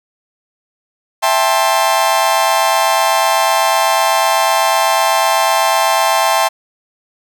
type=chord; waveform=40% pulse; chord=A minor seventh; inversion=second; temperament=just; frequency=660 / 792 / 880 / 1056 Hz; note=E5 / G5 / A5 / C6; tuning=+2 / +18 / 0 / +16 cents; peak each=-16 dBFS; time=1.22-6.49 s; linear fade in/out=20 ms; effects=none